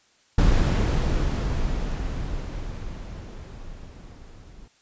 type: noise with level ramp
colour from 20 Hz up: brown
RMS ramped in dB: -17 to -46 dBFS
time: 0.38-4.68 s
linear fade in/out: 5 ms
effects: white hiss -61 dBFS RMS until 4.81 s + resampled to 16000 Hz